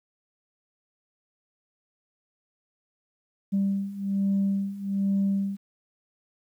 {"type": "beating tone pair", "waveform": "sine", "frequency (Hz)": [196.2, 197.4], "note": ["G3", "G3"], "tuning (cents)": [2, 12], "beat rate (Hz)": 1.2, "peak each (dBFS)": [-27, -24], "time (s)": [3.52, 5.57], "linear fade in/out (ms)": 20, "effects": ["tanh soft clip ceiling -18 dBFS", "10-bit"]}